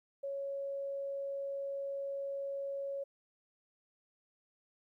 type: tone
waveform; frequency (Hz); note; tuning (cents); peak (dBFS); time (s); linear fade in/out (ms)
sine; 554.4; C#5; 0; -36; 0.23-3.04; 10
effects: 13-bit